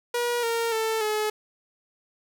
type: tone with pitch steps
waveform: sawtooth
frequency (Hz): 480.3 / 461.8 / 444 / 426.9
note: B4 / A#4 / A4 / G#4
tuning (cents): -48 / -16 / +16 / +48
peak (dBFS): -20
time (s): 0.14-1.3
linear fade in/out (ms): 5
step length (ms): 290
effects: none